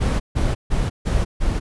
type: noise bursts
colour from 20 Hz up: brown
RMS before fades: -19 dBFS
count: 5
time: 0-1.6 s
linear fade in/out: 20 ms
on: 200 ms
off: 150 ms
effects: resampled to 24000 Hz